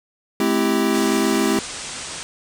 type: chord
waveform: square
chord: A minor seventh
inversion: none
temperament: equal with one note detuned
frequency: 214.4 / 261.6 / 329.6 / 392 Hz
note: A3 / C4 / E4 / G4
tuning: -45 / 0 / 0 / 0 cents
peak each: -23 dBFS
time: 0.4-1.59 s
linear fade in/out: 2 ms
type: low-pass noise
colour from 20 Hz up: white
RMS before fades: -32 dBFS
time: 0.94-2.23 s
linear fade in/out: 0 ms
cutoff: 9300 Hz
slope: 96 dB/octave
effects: none